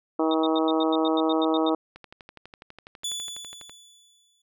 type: harmonic tone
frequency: 159.4 Hz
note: D#3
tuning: 42 cents sharp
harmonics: 2 / 3 / 4 / 5 / 6 / 7 / 8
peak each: -23 / -27 / -29 / -31 / -33 / -34 / -35 dBFS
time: 0.19-1.75 s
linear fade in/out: 5 ms
type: tone bursts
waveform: sine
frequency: 3670 Hz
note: A#7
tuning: 28 cents flat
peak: -29 dBFS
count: 12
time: 0.31-1.694 s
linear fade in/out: 2 ms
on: 31 ms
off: 92 ms
type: click train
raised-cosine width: 0.3 ms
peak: -27 dBFS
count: 22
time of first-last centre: 1.96-3.696 s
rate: 12.1 Hz
type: tone with exponential decay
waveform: 25% pulse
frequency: 3456 Hz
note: A7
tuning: 32 cents flat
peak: -23 dBFS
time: 3.04-4.42 s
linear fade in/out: 5 ms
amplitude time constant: 300 ms
effects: none